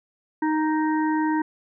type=harmonic tone; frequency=311.1 Hz; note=D#4; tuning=in tune; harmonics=1 / 3 / 5 / 6; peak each=-21 / -26 / -35 / -35 dBFS; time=0.42-1.42 s; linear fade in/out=5 ms; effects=none